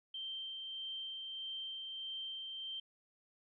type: tone with tremolo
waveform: sine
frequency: 3136 Hz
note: G7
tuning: in tune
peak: -40 dBFS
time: 0.14-2.8 s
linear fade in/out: 5 ms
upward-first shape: sine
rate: 1.6 Hz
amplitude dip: 25%
effects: none